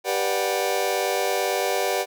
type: chord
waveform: sawtooth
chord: G major seventh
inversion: none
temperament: just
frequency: 392 / 490 / 588 / 735 Hz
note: G4 / B4 / D5 / F#5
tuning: 0 / -14 / +2 / -12 cents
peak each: -23 dBFS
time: 0.04-2.06 s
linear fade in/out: 50 ms
effects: none